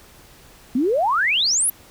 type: exponential sweep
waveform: sine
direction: up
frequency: 233.1 to 11840 Hz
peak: -16 dBFS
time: 0.75-1.7 s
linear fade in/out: 5 ms
effects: pink hiss -48 dBFS RMS until 1.9 s